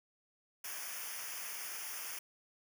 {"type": "noise with comb filter", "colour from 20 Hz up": "white", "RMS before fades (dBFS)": -43, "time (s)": [0.64, 2.19], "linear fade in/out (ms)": 5, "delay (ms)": 0.25, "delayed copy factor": -1, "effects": []}